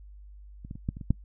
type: clicks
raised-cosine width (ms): 5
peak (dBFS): -30 / -25 / -28 / -16 / -28 / -26 / -10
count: 7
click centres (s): 0.649 / 0.711 / 0.755 / 0.889 / 0.969 / 1.012 / 1.106
effects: noise-tail reverb RT60 0.1 s tail -24 dB re dry + added 50 Hz sine -45 dBFS peak until 1.24 s